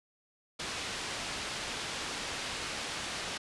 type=low-pass noise; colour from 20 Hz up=white; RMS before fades=-38 dBFS; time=0.59-3.38 s; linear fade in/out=10 ms; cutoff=4600 Hz; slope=12 dB/octave; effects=resampled to 24000 Hz